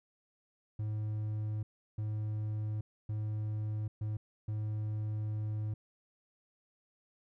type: tone bursts at uneven times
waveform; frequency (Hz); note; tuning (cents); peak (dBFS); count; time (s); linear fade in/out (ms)
triangle; 107; A2; -48; -31; 5; 0.79-1.63 / 1.98-2.81 / 3.09-3.88 / 4.01-4.17 / 4.48-5.74; 5
effects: none